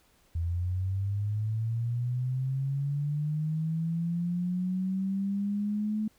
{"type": "linear sweep", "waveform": "sine", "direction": "up", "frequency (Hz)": [82.41, 216.3], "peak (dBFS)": -27, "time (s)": [0.35, 6.08], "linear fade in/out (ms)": 5, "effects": ["pink hiss -65 dBFS RMS until 6.18 s"]}